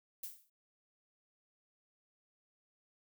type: noise with exponential decay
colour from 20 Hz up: violet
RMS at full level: -40 dBFS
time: 0.23-0.5 s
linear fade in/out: 5 ms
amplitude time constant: 58 ms
effects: none